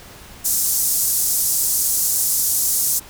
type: band-pass noise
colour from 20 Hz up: white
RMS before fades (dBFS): -19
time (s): 0.44-3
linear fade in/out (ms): 20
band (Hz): 5900 to 15000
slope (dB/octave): 24
effects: pink hiss -41 dBFS RMS until 3.09 s